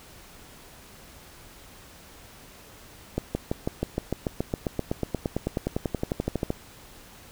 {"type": "accelerating click train", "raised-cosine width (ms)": 2, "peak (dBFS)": -12, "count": 30, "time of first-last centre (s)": [3.18, 6.504], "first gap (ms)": 170, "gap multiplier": 0.97, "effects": ["pink hiss -49 dBFS RMS until 7.31 s"]}